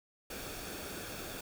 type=noise with comb filter; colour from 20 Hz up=pink; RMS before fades=-43 dBFS; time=0.3-1.41 s; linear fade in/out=5 ms; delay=1 ms; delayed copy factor=-0.5; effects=none